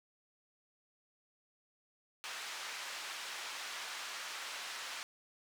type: band-pass noise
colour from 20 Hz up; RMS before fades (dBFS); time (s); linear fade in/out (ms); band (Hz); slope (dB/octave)
pink; -44; 2.24-5.03; 0; 1200 to 6300; 12
effects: none